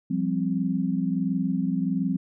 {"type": "chord", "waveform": "sine", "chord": "F suspended second", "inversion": "none", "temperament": "equal", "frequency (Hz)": [174.61, 196, 261.6], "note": ["F3", "G3", "C4"], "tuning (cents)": [0, 0, 0], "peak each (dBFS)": -27, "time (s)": [0.1, 2.17], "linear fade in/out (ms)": 10, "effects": []}